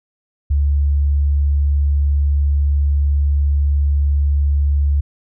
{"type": "tone", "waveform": "sine", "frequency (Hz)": 71.5, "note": "D2", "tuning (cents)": -46, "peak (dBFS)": -12, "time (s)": [0.5, 5.01], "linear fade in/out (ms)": 10, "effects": []}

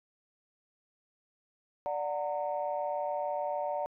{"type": "chord", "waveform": "sine", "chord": "D augmented", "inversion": "none", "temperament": "just", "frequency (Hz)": [587.3, 734.2, 917.7], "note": ["D5", "F#5", "A#5"], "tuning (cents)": [0, -14, -27], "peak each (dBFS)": [-33, -35, -36], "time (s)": [1.86, 3.86], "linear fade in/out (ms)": 0, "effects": ["tanh soft clip ceiling -22 dBFS"]}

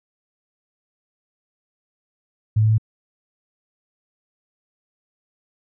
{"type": "tone with pitch steps", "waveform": "sine", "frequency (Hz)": [108.2, 109.14, 110.09], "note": ["A2", "A2", "A2"], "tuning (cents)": [-29, -14, 1], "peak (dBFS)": -13, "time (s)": [2.56, 2.782], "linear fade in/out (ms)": 10, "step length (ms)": 74, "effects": []}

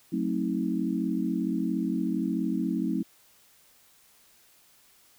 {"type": "chord", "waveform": "sine", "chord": "F# diminished seventh", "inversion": "none", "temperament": "just", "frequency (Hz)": [185, 222, 266.4, 319.7], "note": ["F#3", "A3", "C4", "Eb4"], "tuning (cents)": [0, 16, 31, 47], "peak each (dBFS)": -31, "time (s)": [0.12, 3.03], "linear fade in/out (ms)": 10, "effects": ["white hiss -60 dBFS RMS until 5.18 s"]}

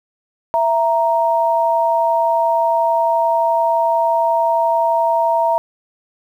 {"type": "tone pair together", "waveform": "sine", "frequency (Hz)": [664.4, 933], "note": ["E5", "A#5"], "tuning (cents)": [13, 1], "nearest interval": "tritone", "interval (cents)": 588, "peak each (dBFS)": [-16, -15], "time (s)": [0.54, 5.58], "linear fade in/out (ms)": 0, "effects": ["8-bit"]}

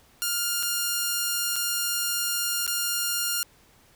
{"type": "tone with dropouts", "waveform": "5% pulse", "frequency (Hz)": 1408, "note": "F6", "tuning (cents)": 14, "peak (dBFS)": -13, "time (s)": [0.22, 3.43], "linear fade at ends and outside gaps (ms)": 0, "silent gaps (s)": [[0.627, 0.631], [1.558, 1.563], [2.665, 2.677]], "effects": ["pink hiss -58 dBFS RMS until 3.95 s"]}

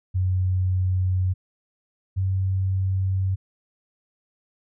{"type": "tone pair in turn", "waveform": "sine", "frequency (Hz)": [92.5, 94.99], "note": ["F#2", "F#2"], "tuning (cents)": [0, 46], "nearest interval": "unison", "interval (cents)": 46, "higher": "second", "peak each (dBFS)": [-19, -20], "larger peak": "first", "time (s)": [[0.14, 1.34], [2.16, 3.36]], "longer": "neither", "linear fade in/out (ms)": 20, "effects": []}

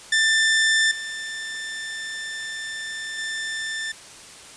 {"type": "tone with level steps", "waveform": "sawtooth", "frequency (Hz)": 1779, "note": "A6", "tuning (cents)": 19, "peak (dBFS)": [-13, -26, -23], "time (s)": [0.12, 3.92], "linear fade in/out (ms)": 5, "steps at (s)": [0.91, 3.18], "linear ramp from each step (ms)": 5, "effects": ["white hiss -43 dBFS RMS until 4.56 s", "resampled to 22050 Hz"]}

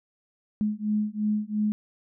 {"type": "beating tone pair", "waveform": "sine", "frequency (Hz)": [210, 212.9], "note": ["G#3", "G#3"], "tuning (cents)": [19, 43], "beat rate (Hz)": 2.9, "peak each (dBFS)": -27, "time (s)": [0.61, 1.72], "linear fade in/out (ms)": 0, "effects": []}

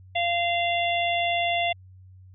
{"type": "harmonic tone", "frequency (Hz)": 691, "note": "F5", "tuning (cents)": -19, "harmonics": [1, 3, 4, 5], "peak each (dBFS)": [-24, -29, -30, -31], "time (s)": [0.15, 1.73], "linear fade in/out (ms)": 10, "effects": ["added 93 Hz sine -46 dBFS peak until 2.34 s"]}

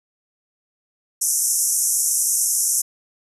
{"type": "band-pass noise", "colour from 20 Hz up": "white", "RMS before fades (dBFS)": -20, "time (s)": [1.21, 2.82], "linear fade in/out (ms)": 10, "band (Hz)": [5600, 12000], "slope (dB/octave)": 96, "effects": []}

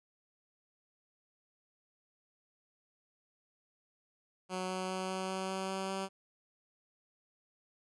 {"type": "tone with pitch steps", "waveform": "10% pulse", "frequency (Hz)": [185, 186.07, 187.15, 188.23, 189.32, 190.42, 191.52, 192.63], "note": ["F#3", "F#3", "F#3", "F#3", "F#3", "G3", "G3", "G3"], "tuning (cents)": [0, 10, 20, 30, 40, -50, -40, -30], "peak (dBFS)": -27, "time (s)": [4.49, 6.09], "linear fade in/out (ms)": 50, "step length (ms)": 200, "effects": ["resampled to 24000 Hz"]}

